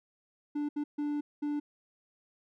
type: tone bursts at uneven times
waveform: triangle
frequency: 293.7 Hz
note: D4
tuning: in tune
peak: -28 dBFS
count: 4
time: 0.55-0.69 / 0.76-0.84 / 0.98-1.21 / 1.42-1.6 s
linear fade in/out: 10 ms
effects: none